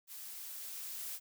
blue noise with level ramp, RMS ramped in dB -48 to -42 dBFS, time 0.07-1.2 s, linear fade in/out 50 ms, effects none

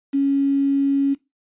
sine tone with quantisation, 277.2 Hz, C#4, in tune, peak -15 dBFS, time 0.13-1.15 s, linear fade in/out 20 ms, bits 7, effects noise-tail reverb RT60 0.2 s tail -17 dB re dry + resampled to 8000 Hz

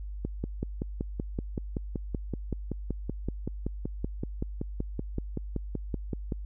click train, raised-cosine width 3 ms, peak -18 dBFS, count 33, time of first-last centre 0.25-6.322 s, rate 5.27 Hz, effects added 50 Hz sine -35 dBFS peak until 6.45 s

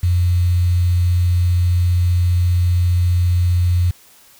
sine tone with quantisation, 88.5 Hz, F2, 23 cents sharp, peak -12 dBFS, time 0.03-3.91 s, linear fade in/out 5 ms, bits 6, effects white hiss -48 dBFS RMS until 4.39 s

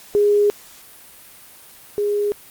sine tone pair in turn, 412.2 / 412.2 Hz, G#4 / G#4, -13 / -13 cents, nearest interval unison, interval 0 cents, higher neither, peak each -12 / -17 dBFS, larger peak first, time 0.15-0.5 / 1.98-2.32 s, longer first, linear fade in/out 0 ms, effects white hiss -44 dBFS RMS until 2.5 s + Opus 48 kbps

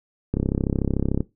click train, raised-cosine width 3 ms, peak -9 dBFS, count 30, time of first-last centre 0.34-1.206 s, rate 33.5 Hz, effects noise-tail reverb RT60 0.2 s tail -18 dB re dry

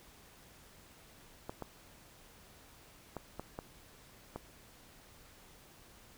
clicks, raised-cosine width 1 ms, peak -26 dBFS, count 6, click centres 1.495 / 1.623 / 3.167 / 3.396 / 3.589 / 4.36 s, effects pink hiss -59 dBFS RMS until 6.17 s

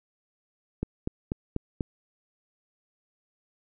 click train, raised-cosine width 3 ms, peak -15 dBFS, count 5, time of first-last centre 0.83-1.808 s, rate 4.09 Hz, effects none

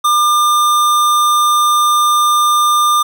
square tone, 1200 Hz, D6, 37 cents sharp, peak -10 dBFS, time 0.04-3.03 s, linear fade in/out 10 ms, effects none

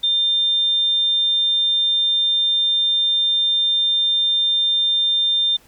sine tone, 3600 Hz, A7, 39 cents sharp, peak -15 dBFS, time 0.03-5.57 s, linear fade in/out 10 ms, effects pink hiss -52 dBFS RMS until 5.67 s

